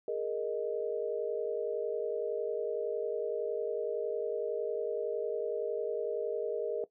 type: chord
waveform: sine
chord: Ab suspended second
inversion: none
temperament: equal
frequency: 415.3 / 466.2 / 622.3 Hz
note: Ab4 / Bb4 / Eb5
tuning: 0 / 0 / 0 cents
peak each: -36 / -33 / -38 dBFS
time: 0.08-6.84 s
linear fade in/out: 2 ms
effects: noise-tail reverb RT60 0.1 s tail -17 dB re dry